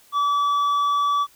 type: tone with tanh clipping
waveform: triangle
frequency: 1150 Hz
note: D6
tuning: 37 cents flat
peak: -19 dBFS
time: 0.12-1.27 s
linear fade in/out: 50 ms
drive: 10 dB
effects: white hiss -54 dBFS RMS until 1.35 s